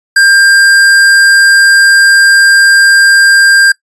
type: tone with hard clipping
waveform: sine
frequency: 1596 Hz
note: G6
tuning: 31 cents sharp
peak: -4 dBFS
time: 0.16-3.72 s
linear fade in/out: 5 ms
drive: 18 dB
effects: noise-tail reverb RT60 0.1 s tail -20 dB re dry + resampled to 24000 Hz